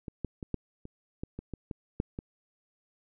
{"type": "clicks", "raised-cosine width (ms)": 3, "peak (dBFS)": [-25, -19, -25, -17, -30, -22, -25, -24, -23, -15, -23], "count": 11, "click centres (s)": [0.082, 0.247, 0.428, 0.543, 0.854, 1.235, 1.39, 1.537, 1.712, 2.001, 2.189], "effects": []}